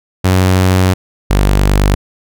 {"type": "tone pair in turn", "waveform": "sawtooth", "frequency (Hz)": [93, 49.27], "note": ["F#2", "G1"], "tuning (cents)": [9, 10], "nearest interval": "major seventh", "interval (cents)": 1099, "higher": "first", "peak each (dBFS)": -4, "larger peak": "neither", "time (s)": [[0.24, 0.94], [1.3, 1.95]], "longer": "first", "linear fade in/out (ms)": 10, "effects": []}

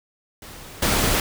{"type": "noise with level steps", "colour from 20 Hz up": "pink", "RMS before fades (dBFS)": [-40, -20], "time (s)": [0.42, 1.2], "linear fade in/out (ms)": 2, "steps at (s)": 0.82, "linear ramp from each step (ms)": 5, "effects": []}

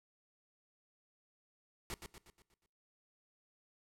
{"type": "noise with echo", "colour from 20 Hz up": "pink", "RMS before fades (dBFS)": -42, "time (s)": [1.9, 1.94], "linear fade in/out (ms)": 0, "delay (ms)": 120, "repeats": 6, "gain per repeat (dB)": -6, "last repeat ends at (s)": 2.66, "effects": ["noise-tail reverb RT60 0.8 s tail -22 dB re dry", "low-pass 12000 Hz 12 dB/octave"]}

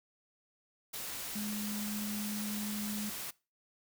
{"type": "tone in noise", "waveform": "sine", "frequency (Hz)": 209.2, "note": "G#3", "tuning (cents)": 13, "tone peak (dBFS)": -36, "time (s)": [1.35, 3.1], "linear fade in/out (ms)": 10, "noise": "white", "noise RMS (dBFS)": -41, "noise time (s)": [0.93, 3.31], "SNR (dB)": 2, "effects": ["noise-tail reverb RT60 0.3 s tail -22 dB re dry"]}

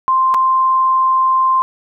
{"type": "tone with dropouts", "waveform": "sine", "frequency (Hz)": 1046.5, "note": "C6", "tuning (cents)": 0, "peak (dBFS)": -10, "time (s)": [0.08, 1.62], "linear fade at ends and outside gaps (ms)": 0, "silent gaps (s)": [0.341, 0.345], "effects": []}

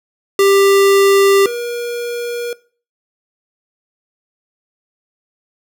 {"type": "tone pair in turn", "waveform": "square", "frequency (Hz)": [395, 477.5], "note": ["G4", "A#4"], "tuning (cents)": [13, 42], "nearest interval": "minor third", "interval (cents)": 329, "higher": "second", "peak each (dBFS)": [-9, -21], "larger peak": "first", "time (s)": [[0.39, 1.46], [1.46, 2.53]], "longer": "neither", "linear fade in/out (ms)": 2, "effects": ["noise-tail reverb RT60 0.4 s tail -20 dB re dry"]}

